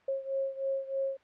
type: beating tone pair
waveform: sine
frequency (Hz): 540 / 543.2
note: C#5 / C#5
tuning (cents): -45 / -35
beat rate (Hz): 3.2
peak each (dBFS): -32 / -35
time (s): 0.08-1.17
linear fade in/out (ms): 5
effects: white hiss -63 dBFS RMS until 1.23 s + low-pass 2000 Hz 12 dB/octave